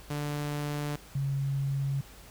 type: tone pair in turn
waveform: sawtooth / sine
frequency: 146.83 / 137.93 Hz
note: D3 / C#3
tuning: 0 / -8 cents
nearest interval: minor second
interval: 108 cents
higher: first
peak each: -27 dBFS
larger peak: neither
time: 0.1-0.96 / 1.15-2.01 s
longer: neither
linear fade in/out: 5 ms
effects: added 50 Hz sine -51 dBFS peak until 2.3 s + pink hiss -52 dBFS RMS until 2.3 s